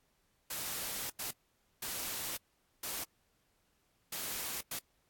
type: noise bursts at uneven times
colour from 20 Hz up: white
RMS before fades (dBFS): -39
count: 6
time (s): 0.5-1.1 / 1.19-1.31 / 1.82-2.37 / 2.83-3.04 / 4.12-4.61 / 4.71-4.79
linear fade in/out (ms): 5
effects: pink hiss -75 dBFS RMS until 5.09 s + AAC 64 kbps